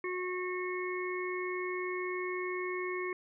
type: harmonic tone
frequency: 364.4 Hz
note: F#4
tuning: 26 cents flat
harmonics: 1 / 3 / 5 / 6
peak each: -35 / -41 / -44 / -40 dBFS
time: 0.04-3.13 s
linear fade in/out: 2 ms
effects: none